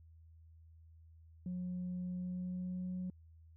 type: tone with pitch glide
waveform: sine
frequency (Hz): 180 to 182.62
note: F#3 to F#3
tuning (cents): -47 to -22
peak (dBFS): -36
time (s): 1.46-3.1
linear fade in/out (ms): 2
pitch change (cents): +25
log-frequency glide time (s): 2-2.93
effects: tanh soft clip ceiling -35 dBFS + added 81 Hz sine -57 dBFS peak until 3.56 s